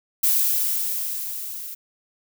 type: noise with level ramp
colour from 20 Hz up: violet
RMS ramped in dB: -18 to -35 dBFS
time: 0.23-1.75 s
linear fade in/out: 10 ms
effects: none

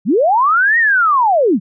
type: linear two-way sweep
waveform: sine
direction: up then down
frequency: 155.56 to 1900 to 155.56 Hz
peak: -9 dBFS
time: 0.05-1.6 s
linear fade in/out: 50 ms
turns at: 0.78 s
effects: none

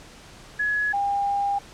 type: tone pair in turn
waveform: sine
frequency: 1688 / 803.1 Hz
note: G#6 / G5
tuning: +28 / +42 cents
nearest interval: octave + minor second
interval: 1286 cents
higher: first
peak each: -21 dBFS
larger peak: neither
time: 0.59-0.93 / 0.93-1.59 s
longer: second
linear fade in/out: 10 ms
effects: pink hiss -46 dBFS RMS until 1.73 s + low-pass 8000 Hz 12 dB/octave

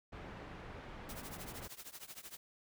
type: low-pass noise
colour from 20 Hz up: pink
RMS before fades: -49 dBFS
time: 0.12-1.68 s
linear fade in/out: 10 ms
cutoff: 2100 Hz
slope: 12 dB/octave
type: noise with tremolo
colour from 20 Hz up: white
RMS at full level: -47 dBFS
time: 1.09-2.37 s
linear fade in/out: 2 ms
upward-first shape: triangle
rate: 13 Hz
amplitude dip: 95%
effects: none

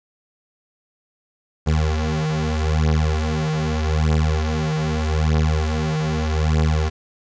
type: beating tone pair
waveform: 25% pulse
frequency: 77.4 / 78.21 Hz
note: D#2 / D#2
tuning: -9 / +10 cents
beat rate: 0.81 Hz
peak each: -17 dBFS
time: 1.66-6.9 s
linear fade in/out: 20 ms
effects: resampled to 16000 Hz + 8-bit

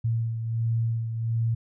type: beating tone pair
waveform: sine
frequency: 114.3 / 115.7 Hz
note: A#2 / A#2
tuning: -34 / -13 cents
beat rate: 1.4 Hz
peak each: -24 / -33 dBFS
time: 0.04-1.55 s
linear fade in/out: 10 ms
effects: none

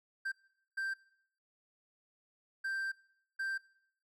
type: tone bursts at uneven times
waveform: triangle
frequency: 1571 Hz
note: G6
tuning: 3 cents sharp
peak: -32 dBFS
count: 4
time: 0.25-0.32 / 0.77-0.94 / 2.64-2.92 / 3.39-3.58 s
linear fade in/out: 10 ms
effects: noise-tail reverb RT60 0.7 s tail -22 dB re dry

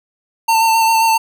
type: tone with vibrato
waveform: square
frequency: 900 Hz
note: A5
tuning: 39 cents sharp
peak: -11 dBFS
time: 0.48-1.18 s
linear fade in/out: 10 ms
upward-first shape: square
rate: 7.5 Hz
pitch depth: 17 cents each way
effects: none

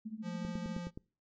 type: tone with tremolo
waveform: sine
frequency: 218.4 Hz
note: A3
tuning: 13 cents flat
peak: -36 dBFS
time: 0.05-0.79 s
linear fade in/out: 10 ms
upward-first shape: triangle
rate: 14 Hz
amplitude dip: 95%
type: tone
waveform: square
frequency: 174.61 Hz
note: F3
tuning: in tune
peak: -40 dBFS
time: 0.22-0.91 s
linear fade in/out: 50 ms
type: click train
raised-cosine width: 3 ms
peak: -30 dBFS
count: 6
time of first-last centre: 0.45-0.975 s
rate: 9.53 Hz
effects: noise-tail reverb RT60 0.4 s tail -25 dB re dry + resampled to 16000 Hz

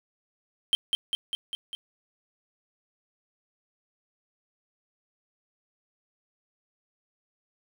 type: tone with echo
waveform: triangle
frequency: 3136 Hz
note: G7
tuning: in tune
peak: -17 dBFS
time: 0.73-0.75 s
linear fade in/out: 0 ms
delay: 200 ms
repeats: 5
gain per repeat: -3 dB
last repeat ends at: 1.75 s
effects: none

